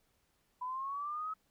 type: linear sweep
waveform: sine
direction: up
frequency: 987.8 to 1289 Hz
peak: -36 dBFS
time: 0.61-1.34 s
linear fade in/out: 10 ms
effects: pink hiss -75 dBFS RMS until 1.5 s